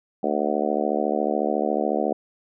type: harmonic tone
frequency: 74 Hz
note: D2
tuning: 14 cents sharp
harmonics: 3 / 4 / 5 / 6 / 7 / 8 / 9 / 10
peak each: -29 / -29 / -29 / -29 / -29 / -29 / -29 / -29 dBFS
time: 0.23-2.13 s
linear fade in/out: 5 ms
effects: none